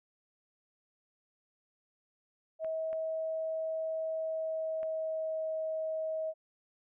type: tone with pitch glide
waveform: sine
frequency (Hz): 641 to 635.5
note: E5 to D#5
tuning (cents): -49 to +36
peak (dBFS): -32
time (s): 2.59-6.34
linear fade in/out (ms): 50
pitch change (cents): -15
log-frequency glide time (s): 4.14-5.52
type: clicks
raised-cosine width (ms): 0.5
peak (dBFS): -35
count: 3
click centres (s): 2.646 / 2.93 / 4.831
effects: none